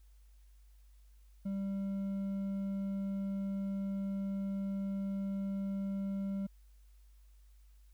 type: tone with hard clipping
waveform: triangle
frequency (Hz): 196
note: G3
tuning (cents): 0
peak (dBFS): -35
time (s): 1.45-6.47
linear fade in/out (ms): 10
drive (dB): 7
effects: added 50 Hz sine -57 dBFS peak until 7.93 s + white hiss -75 dBFS RMS until 7.93 s